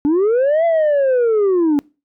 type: linear two-way sweep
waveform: sine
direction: up then down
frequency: 279 to 680 to 279 Hz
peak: -9 dBFS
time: 0.05-1.79 s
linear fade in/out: 0 ms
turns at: 0.65 s
effects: noise-tail reverb RT60 0.3 s tail -26 dB re dry + tanh soft clip ceiling -11 dBFS